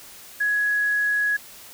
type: tone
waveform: sine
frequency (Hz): 1674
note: G#6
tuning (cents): +13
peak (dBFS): -19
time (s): 0.4-1.37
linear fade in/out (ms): 10
effects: white hiss -44 dBFS RMS until 1.73 s